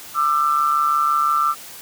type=tone pair together; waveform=sine; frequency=1191 / 1336.9 Hz; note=D6 / E6; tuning=+24 / +24 cents; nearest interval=major second; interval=200 cents; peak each=-18 dBFS; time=0.14-1.55 s; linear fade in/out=50 ms; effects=white hiss -38 dBFS RMS until 1.81 s + high-pass 80 Hz 12 dB/octave